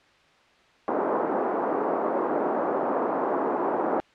pink band-pass noise, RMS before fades -26 dBFS, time 0.88-4 s, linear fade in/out 0 ms, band 290 to 1100 Hz, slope 24 dB/octave, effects white hiss -58 dBFS RMS until 4.14 s + low-pass 3000 Hz 12 dB/octave

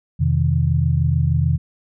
sine tone cluster, 84.8 / 128 / 154.6 Hz, E2 / C3 / D#3, +50 / -38 / -11 cents, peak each -19 dBFS, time 0.19-1.58 s, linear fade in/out 20 ms, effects none

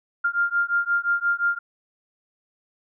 sine beating tone pair, 1396.9 / 1402.6 Hz, F6 / F6, 0 / +7 cents, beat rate 5.7 Hz, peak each -23 dBFS, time 0.24-1.59 s, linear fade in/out 10 ms, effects none

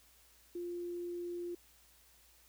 sine tone, 349.2 Hz, F4, in tune, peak -38 dBFS, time 0.55-1.55 s, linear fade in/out 5 ms, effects added 59 Hz sine -70 dBFS peak until 2.48 s + white hiss -65 dBFS RMS until 2.48 s

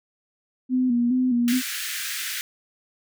sine tone with vibrato, 246.9 Hz, B3, in tune, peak -18 dBFS, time 0.69-1.62 s, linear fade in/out 50 ms, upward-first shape square, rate 2.4 Hz, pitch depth 54 cents each way
pink high-pass noise, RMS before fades -30 dBFS, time 1.48-2.41 s, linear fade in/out 0 ms, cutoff 1500 Hz, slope 48 dB/octave
effects none

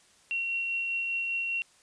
sine tone with tremolo, 2736 Hz, F7, 36 cents flat, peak -27 dBFS, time 0.31-1.62 s, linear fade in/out 0 ms, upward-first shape triangle, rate 5 Hz, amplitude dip 25%, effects white hiss -61 dBFS RMS until 1.82 s + resampled to 22050 Hz

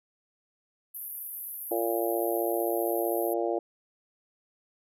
pink band-pass noise, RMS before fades -39 dBFS, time 0.94-3.34 s, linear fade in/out 10 ms, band 11000 to 14000 Hz, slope 96 dB/octave
harmonic tone, 115.5 Hz, A#2, 16 cents flat, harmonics 3 / 4 / 5 / 6 / 7, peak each -30 / -32 / -32 / -33 / -38 dBFS, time 1.71-3.59 s, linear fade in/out 5 ms
effects none

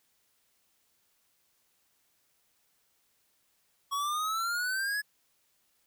square exponential sweep, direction up, 1108.7 to 1708 Hz, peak -30 dBFS, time 3.91-5.02 s, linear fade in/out 20 ms, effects white hiss -72 dBFS RMS until 5.86 s

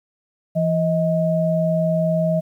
sine tone pair together, 167.4 / 632 Hz, E3 / D#5, +27 / +27 cents, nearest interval octave + major seventh, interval 2300 cents, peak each -19 dBFS, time 0.55-2.41 s, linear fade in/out 20 ms, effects 9-bit

